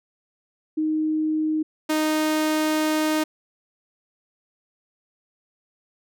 sine / sawtooth tone pair in turn, 311.1 / 309.8 Hz, D#4 / D#4, 0 / -7 cents, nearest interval unison, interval 7 cents, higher first, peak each -20 / -16 dBFS, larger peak second, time 0.77-1.63 / 1.89-3.24 s, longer second, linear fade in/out 10 ms, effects none

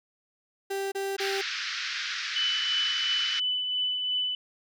35% pulse tone bursts, 392 Hz, G4, in tune, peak -27 dBFS, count 3, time 0.7-1.416 s, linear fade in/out 10 ms, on 220 ms, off 28 ms
pink band-pass noise, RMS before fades -33 dBFS, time 1.18-3.4 s, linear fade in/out 10 ms, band 1400 to 5600 Hz, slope 48 dB/octave
sine tone with tremolo, 2995 Hz, F#7, 20 cents sharp, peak -24 dBFS, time 2.36-4.35 s, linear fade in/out 2 ms, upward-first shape triangle, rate 2.9 Hz, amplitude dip 40%
effects none

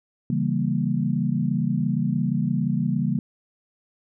sine chord, C# diminished seventh, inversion none, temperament equal, 138.59 / 164.81 / 196 / 233.1 Hz, C#3 / E3 / G3 / Bb3, 0 / 0 / 0 / 0 cents, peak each -26 dBFS, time 0.3-3.19 s, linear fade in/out 2 ms, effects none

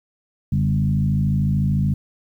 sine tone with frequency modulation, 141.7 Hz, C#3, 38 cents sharp, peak -16 dBFS, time 0.52-1.94 s, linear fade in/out 5 ms, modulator 53.5 Hz, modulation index 1.2, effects 9-bit

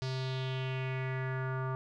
square tone with low-pass filter sweep, 130.7 Hz, C3, 1 cent flat, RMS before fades -35 dBFS, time 0.02-1.75 s, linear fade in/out 0 ms, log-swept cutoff 4900 to 1200 Hz, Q 3.4, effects none

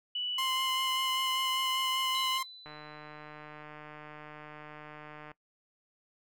sine tone, 2960 Hz, F#7, in tune, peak -31 dBFS, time 0.15-2.38 s, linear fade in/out 5 ms
sawtooth tone with vibrato, 1046.5 Hz, C6, in tune, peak -28 dBFS, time 0.38-2.43 s, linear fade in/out 5 ms, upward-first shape sine, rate 5.1 Hz, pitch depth 13 cents each way
sine tone with exponential decay, 3997 Hz, B7, 20 cents sharp, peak -37 dBFS, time 2.15-3.63 s, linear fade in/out 0 ms, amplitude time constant 320 ms
click train, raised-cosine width 0.5 ms, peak -32 dBFS, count 402, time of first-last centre 2.66-5.316 s, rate 151 Hz
effects noise-tail reverb RT60 0.1 s tail -20 dB re dry

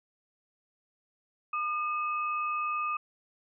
sine tone pair together, 1209.4 / 2567 Hz, D#6 / E7, -50 / -47 cents, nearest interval octave + minor second, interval 1303 cents, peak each -29 / -37 dBFS, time 1.53-2.97 s, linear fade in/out 5 ms, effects none

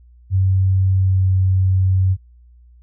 sine tone with pitch glide, 94.9 to 94.03 Hz, F#2 to F#2, +44 to +28 cents, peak -12 dBFS, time 0.3-2.17 s, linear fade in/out 50 ms, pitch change -16 cents, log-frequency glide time 0.95-1.28 s, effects added 60 Hz sine -44 dBFS peak until 2.82 s

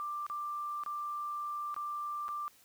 sine tone with dropouts, 1182 Hz, D6, 11 cents sharp, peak -35 dBFS, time 0-2.48 s, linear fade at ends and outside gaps 0 ms, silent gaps 0.265-0.299 / 0.836-0.862 / 1.743-1.764 / 2.282-2.289 s, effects white hiss -63 dBFS RMS until 2.64 s

